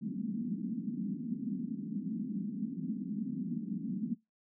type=band-pass noise; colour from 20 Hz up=white; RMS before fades=-37 dBFS; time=0.01-4.15 s; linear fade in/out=20 ms; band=180 to 250 Hz; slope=48 dB/octave; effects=noise-tail reverb RT60 0.2 s tail -24 dB re dry